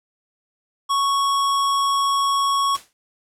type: tone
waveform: square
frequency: 1108.7 Hz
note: C#6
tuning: in tune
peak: -18 dBFS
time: 0.89-2.77 s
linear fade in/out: 20 ms
type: noise with exponential decay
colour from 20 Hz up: white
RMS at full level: -31 dBFS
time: 2.75-2.93 s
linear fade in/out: 0 ms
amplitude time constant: 39 ms
effects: low-pass 10000 Hz 12 dB/octave